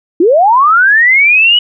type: linear sweep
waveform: sine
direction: up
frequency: 311.1 to 2960 Hz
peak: -4 dBFS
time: 0.2-1.59 s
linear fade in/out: 5 ms
effects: none